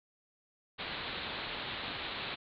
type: low-pass noise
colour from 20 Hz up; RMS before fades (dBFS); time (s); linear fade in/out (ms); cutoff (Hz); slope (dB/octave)
white; -40; 0.78-2.36; 20; 4200; 96
effects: none